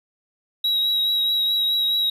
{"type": "tone with vibrato", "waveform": "triangle", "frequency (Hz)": 3850, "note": "B7", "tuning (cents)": -45, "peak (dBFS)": -17, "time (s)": [0.64, 2.1], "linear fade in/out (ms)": 5, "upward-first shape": "triangle", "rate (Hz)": 4.7, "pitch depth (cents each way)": 22, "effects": []}